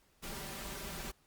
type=noise with comb filter; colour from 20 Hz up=pink; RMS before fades=-43 dBFS; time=0.22-1.12 s; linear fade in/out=20 ms; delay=5.1 ms; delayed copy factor=+0.7; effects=pink hiss -70 dBFS RMS until 1.26 s + Opus 48 kbps